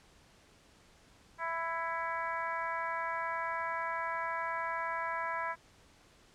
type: harmonic tone with a mistuned harmonic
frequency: 331.3 Hz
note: E4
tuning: 9 cents sharp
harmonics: 2 / 3 / 4 / 5 / 6 / 7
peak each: -42 / -36 / -41 / -40 / -44 / -47 dBFS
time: 1.38-5.56 s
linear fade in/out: 50 ms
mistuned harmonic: 7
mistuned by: -38 cents
effects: pink hiss -62 dBFS RMS until 6.34 s + low-pass 8000 Hz 12 dB/octave